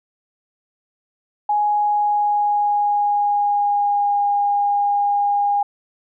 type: tone with pitch glide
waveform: sine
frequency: 833 to 814 Hz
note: G#5 to G#5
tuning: +5 to -35 cents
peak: -15 dBFS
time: 1.49-5.63 s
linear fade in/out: 5 ms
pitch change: -40 cents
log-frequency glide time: 1.62-4.25 s
effects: none